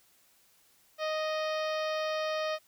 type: harmonic tone with a mistuned harmonic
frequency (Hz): 622.3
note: D#5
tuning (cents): 0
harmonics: 1 / 2 / 3 / 4 / 5 / 6 / 7 / 8 / 9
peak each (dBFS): -31 / -37 / -41 / -43 / -45 / -47 / -48 / -49 / -50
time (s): 0.98-2.59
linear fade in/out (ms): 50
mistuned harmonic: 6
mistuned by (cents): -16
effects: white hiss -65 dBFS RMS until 2.67 s